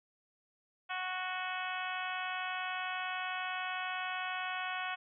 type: harmonic tone with a mistuned harmonic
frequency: 368.9 Hz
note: F#4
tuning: 5 cents flat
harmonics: 2 / 3 / 4 / 5 / 6 / 7 / 8 / 9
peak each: -41 / -42 / -41 / -45 / -46 / -43 / -48 / -50 dBFS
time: 0.89-4.96 s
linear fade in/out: 20 ms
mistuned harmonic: 8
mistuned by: +31 cents
effects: none